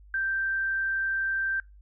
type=tone; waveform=sine; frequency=1568 Hz; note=G6; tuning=in tune; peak=-25 dBFS; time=0.14-1.6 s; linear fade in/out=2 ms; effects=noise-tail reverb RT60 0.2 s tail -23 dB re dry + added 50 Hz sine -49 dBFS peak until 1.81 s